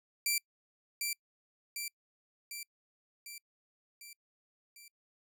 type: tone with echo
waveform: 10% pulse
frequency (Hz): 2349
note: D7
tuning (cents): 0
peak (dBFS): -20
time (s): 0.26-0.38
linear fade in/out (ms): 2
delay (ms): 750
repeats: 6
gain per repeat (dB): -4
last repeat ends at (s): 4.88
effects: noise-tail reverb RT60 0.1 s tail -26 dB re dry